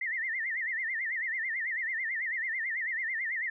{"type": "tone with vibrato", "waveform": "sine", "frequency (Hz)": 1940, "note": "B6", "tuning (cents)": -31, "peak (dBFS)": -30, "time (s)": [0.01, 3.5], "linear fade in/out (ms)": 5, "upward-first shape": "sine", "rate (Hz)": 9.1, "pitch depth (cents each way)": 160, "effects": []}